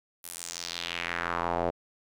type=tone with band-pass filter sweep; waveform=square; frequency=42.86 Hz; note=F1; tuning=32 cents flat; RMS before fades=-33 dBFS; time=0.23-1.71 s; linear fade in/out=20 ms; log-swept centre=12000 to 570 Hz; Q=2.2; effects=none